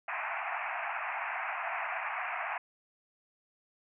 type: band-pass noise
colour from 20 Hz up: pink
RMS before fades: -36 dBFS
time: 0.08-2.58 s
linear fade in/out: 5 ms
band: 660 to 2600 Hz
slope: 96 dB/octave
effects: none